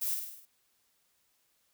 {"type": "noise with echo", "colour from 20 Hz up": "violet", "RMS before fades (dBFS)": -33, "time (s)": [0.01, 0.15], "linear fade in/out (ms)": 10, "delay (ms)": 51, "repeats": 6, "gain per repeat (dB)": -4, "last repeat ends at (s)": 0.456, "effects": ["white hiss -73 dBFS RMS until 1.73 s"]}